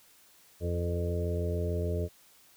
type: harmonic tone with a mistuned harmonic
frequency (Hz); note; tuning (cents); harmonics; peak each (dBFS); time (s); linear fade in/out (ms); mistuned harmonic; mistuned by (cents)
86.8; F2; -10; 1 / 2 / 3 / 4 / 5 / 6 / 7; -30 / -38 / -45 / -40 / -36 / -45 / -39; 0.6-2.09; 50; 6; -30
effects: white hiss -60 dBFS RMS until 2.56 s